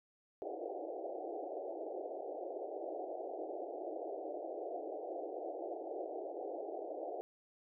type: band-pass noise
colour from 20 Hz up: white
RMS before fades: -43 dBFS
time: 0.42-7.21 s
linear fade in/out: 0 ms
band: 310 to 760 Hz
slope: 96 dB/octave
effects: none